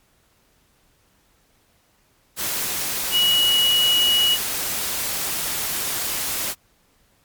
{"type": "tone in noise", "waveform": "sine", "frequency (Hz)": 2914, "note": "F#7", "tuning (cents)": -27, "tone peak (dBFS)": -15, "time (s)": [3.11, 4.38], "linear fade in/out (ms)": 50, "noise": "white", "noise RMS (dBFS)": -25, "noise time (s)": [2.36, 6.55], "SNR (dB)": 7, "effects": ["pink hiss -61 dBFS RMS until 7.24 s", "MP3 96 kbps"]}